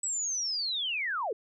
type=linear sweep; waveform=sine; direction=down; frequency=7950 to 375.8 Hz; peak=-29 dBFS; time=0.03-1.33 s; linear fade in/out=5 ms; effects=none

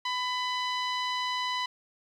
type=tone with low-pass filter; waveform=sawtooth; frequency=999 Hz; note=B5; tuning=20 cents sharp; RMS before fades=-31 dBFS; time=0.05-1.66 s; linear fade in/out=5 ms; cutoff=4000 Hz; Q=2.1; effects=10-bit

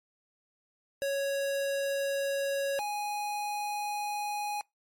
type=tone pair in turn; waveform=square; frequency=554.4 / 829.8 Hz; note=C#5 / G#5; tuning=0 / -2 cents; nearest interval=perfect fifth; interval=698 cents; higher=second; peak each=-29 / -32 dBFS; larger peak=first; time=1.02-2.79 / 2.79-4.61 s; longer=second; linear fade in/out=0 ms; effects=noise-tail reverb RT60 0.2 s tail -26 dB re dry + MP3 64 kbps

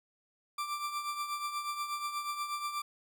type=tone with tremolo; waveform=40% pulse; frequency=1177 Hz; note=D6; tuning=3 cents sharp; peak=-31 dBFS; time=0.58-2.82 s; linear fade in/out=5 ms; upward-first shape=triangle; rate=8.3 Hz; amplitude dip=65%; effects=12-bit

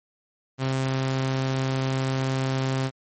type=tone; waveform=sawtooth; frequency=132.5 Hz; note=C3; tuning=22 cents sharp; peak=-19 dBFS; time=0.58-2.91 s; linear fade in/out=50 ms; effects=MP3 32 kbps

